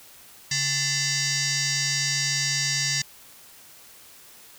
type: tone with frequency modulation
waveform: sine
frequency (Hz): 140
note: C#3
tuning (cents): +18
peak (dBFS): -22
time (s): 0.51-3.02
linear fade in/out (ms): 5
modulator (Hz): 951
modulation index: 6.9
effects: white hiss -49 dBFS RMS until 4.58 s